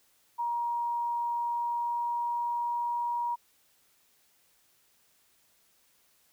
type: tone with pitch glide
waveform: sine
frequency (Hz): 947 to 953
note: A#5 to A#5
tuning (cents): +27 to +38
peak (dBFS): -28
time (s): 0.38-3.36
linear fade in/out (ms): 20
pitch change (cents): +11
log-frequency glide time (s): 1.34-3.04
effects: white hiss -67 dBFS RMS until 6.32 s